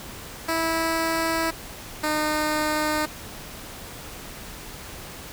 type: tone pair in turn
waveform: 10% pulse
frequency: 327 / 305.2 Hz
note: E4 / D#4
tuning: -14 / -33 cents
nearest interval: minor second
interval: 119 cents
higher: first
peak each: -14 dBFS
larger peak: neither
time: 0.48-1.51 / 2.03-3.06 s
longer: neither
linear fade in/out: 10 ms
effects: pink hiss -39 dBFS RMS until 5.32 s